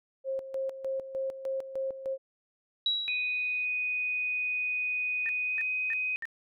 sine tone with tremolo, 534 Hz, C5, 35 cents sharp, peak -29 dBFS, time 0.24-2.18 s, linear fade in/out 50 ms, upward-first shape square, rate 3.3 Hz, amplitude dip 70%
sine tone with exponential decay, 3885 Hz, B7, 29 cents flat, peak -23 dBFS, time 2.86-3.65 s, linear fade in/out 2 ms, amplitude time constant 170 ms
sine tone with pitch glide, 2489 to 2508 Hz, D#7 to D#7, 0 to +13 cents, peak -28 dBFS, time 3.08-6.16 s, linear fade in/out 0 ms, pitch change +13 cents, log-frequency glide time 5.44-5.57 s
sine tone bursts, 1812 Hz, A#6, 50 cents flat, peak -33 dBFS, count 4, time 5.26-6.254 s, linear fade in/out 0 ms, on 31 ms, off 290 ms
effects none

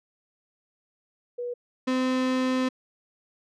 sine / 35% pulse tone pair in turn, 485.8 / 257.3 Hz, B4 / C4, -29 / -29 cents, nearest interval major seventh, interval 1100 cents, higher first, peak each -29 / -21 dBFS, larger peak second, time 1.38-1.54 / 1.87-2.69 s, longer second, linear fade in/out 10 ms, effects low-pass 5000 Hz 12 dB/octave

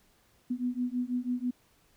sine beating tone pair, 244.5 / 250.6 Hz, B3 / B3, -17 / +25 cents, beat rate 6.1 Hz, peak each -32 / -32 dBFS, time 0.5-1.51 s, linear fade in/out 10 ms, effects pink hiss -66 dBFS RMS until 1.96 s

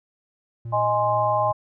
triangle tone with tremolo, 116.1 Hz, A#2, 7 cents flat, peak -27 dBFS, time 0.65-1.52 s, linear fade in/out 5 ms, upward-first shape triangle, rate 2.4 Hz, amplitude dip 30%
sine chord, Ab major, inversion second, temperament equal, 622.3 / 830.6 / 1046.5 Hz, Eb5 / Ab5 / C6, 0 / 0 / 0 cents, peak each -23 dBFS, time 0.72-1.53 s, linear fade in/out 20 ms
effects none

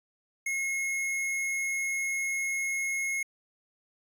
square tone, 2165 Hz, C#7, 41 cents flat, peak -29 dBFS, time 0.46-3.23 s, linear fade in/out 5 ms, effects resampled to 32000 Hz

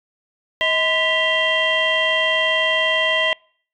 sine tone cluster, 636 / 1020 / 1967 / 2762 / 3186 Hz, D#5 / C6 / B6 / F7 / G7, +38 / -44 / -7 / -20 / +27 cents, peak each -22 / -26 / -19 / -24 / -21 dBFS, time 0.61-3.33 s, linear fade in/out 0 ms, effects noise-tail reverb RT60 0.5 s tail -26 dB re dry + tanh soft clip ceiling -7 dBFS

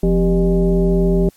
sine tone with frequency modulation, 174.61 Hz, F3, in tune, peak -11 dBFS, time 0.03-1.29 s, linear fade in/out 2 ms, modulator 218 Hz, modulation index 1.3, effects white hiss -53 dBFS RMS until 1.36 s + MP3 64 kbps

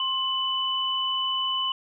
sine tone pair together, 1057 / 2990 Hz, C6 / F#7, +17 / +17 cents, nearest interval octave + tritone, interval 1800 cents, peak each -29 / -25 dBFS, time 0-1.72 s, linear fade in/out 2 ms, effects none

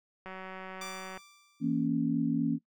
click train, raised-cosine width 0.5 ms, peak -28 dBFS, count 173, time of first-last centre 0.26-1.175 s, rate 188 Hz
10% pulse tone with exponential decay, 1174.7 Hz, D6, in tune, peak -30 dBFS, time 0.81-1.87 s, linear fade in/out 5 ms, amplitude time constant 230 ms
sine chord, A# diminished, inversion second, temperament equal, 164.81 / 233.1 / 277.2 Hz, E3 / A#3 / C#4, 0 / 0 / 0 cents, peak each -33 / -30 / -29 dBFS, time 1.6-2.59 s, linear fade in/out 50 ms
effects noise-tail reverb RT60 0.1 s tail -19 dB re dry

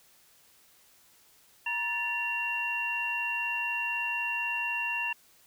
sine tone cluster, 950 / 1756 / 2752 Hz, A#5 / A6 / F7, +33 / -4 / -26 cents, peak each -36 / -36 / -30 dBFS, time 1.66-5.13 s, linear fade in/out 5 ms, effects white hiss -61 dBFS RMS until 5.46 s

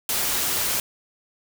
white noise, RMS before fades -24 dBFS, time 0.09-0.8 s, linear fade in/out 2 ms, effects none

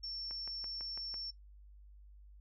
sine tone, 5430 Hz, F8, 50 cents flat, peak -39 dBFS, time 0.03-1.31 s, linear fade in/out 10 ms
click train, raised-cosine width 0.5 ms, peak -37 dBFS, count 6, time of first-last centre 0.31-1.142 s, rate 6.01 Hz
effects noise-tail reverb RT60 0.1 s tail -17 dB re dry + added 50 Hz sine -54 dBFS peak until 2.4 s

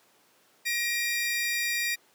sawtooth tone pair together, 1889 / 2393 Hz, A#6 / D7, +22 / +32 cents, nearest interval major third, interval 410 cents, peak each -26 dBFS, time 0.65-1.96 s, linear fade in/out 20 ms, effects pink hiss -62 dBFS RMS until 2.14 s + high-pass 300 Hz 12 dB/octave

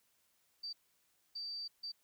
sine tone bursts at uneven times, 4644 Hz, D8, 20 cents flat, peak -40 dBFS, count 3, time 0.63-0.73 / 1.35-1.68 / 1.83-1.92 s, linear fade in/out 10 ms, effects white hiss -75 dBFS RMS until 2.03 s

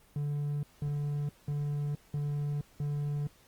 triangle tone bursts, 145.6 Hz, D3, 15 cents flat, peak -28 dBFS, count 5, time 0.16-3.27 s, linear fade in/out 2 ms, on 470 ms, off 190 ms, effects pink hiss -62 dBFS RMS until 3.47 s + Opus 24 kbps

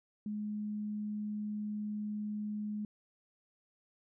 sine tone, 210.1 Hz, G#3, 20 cents sharp, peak -35 dBFS, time 0.26-2.85 s, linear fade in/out 2 ms, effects none

